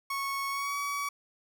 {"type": "tone with pitch glide", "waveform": "30% pulse", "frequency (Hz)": [1104, 1135.7], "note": ["C#6", "C#6"], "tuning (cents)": [-7, 42], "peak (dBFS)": -28, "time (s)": [0.1, 1.09], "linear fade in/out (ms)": 5, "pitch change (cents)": 49, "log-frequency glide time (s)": [0.49, 0.77], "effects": []}